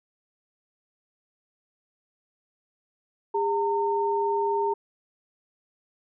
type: tone pair together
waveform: sine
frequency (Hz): 404.8 / 911.9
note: G#4 / A#5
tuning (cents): -44 / -38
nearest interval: octave + major second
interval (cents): 1406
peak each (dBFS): -25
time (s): 3.34-4.74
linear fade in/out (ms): 10
effects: none